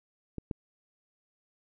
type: clicks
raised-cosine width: 3 ms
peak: -23 / -20 dBFS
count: 2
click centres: 0.383 / 0.512 s
effects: none